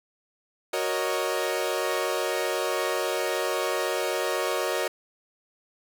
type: chord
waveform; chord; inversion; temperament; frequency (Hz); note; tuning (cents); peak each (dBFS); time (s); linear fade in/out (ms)
sawtooth; D# minor seventh; first; equal; 370 / 466.2 / 554.4 / 622.3; F#4 / A#4 / C#5 / D#5; 0 / 0 / 0 / 0; -27; 0.73-4.88; 5
effects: none